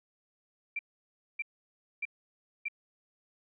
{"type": "tone bursts", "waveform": "sine", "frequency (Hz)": 2354, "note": "D7", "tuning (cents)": 3, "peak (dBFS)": -31, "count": 4, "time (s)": [0.76, 2.684], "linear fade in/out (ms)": 5, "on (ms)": 31, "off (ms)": 600, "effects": []}